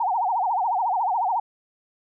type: tone with vibrato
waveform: sine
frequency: 830.6 Hz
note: G#5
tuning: in tune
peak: -20 dBFS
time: 0-1.4 s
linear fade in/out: 5 ms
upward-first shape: sine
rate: 14 Hz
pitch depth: 240 cents each way
effects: none